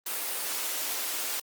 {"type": "high-pass noise", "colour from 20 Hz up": "white", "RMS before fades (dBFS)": -32, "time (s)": [0.06, 1.4], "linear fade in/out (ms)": 5, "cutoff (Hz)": 300, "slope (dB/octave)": 24, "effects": ["Opus 24 kbps"]}